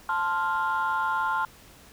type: chord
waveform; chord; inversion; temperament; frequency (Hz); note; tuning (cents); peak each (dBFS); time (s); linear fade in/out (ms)
sine; F major; first; equal; 880 / 1046.5 / 1396.9; A5 / C6 / F6; 0 / 0 / 0; -27; 0.09-1.45; 2
effects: tanh soft clip ceiling -18 dBFS + pink hiss -52 dBFS RMS until 1.92 s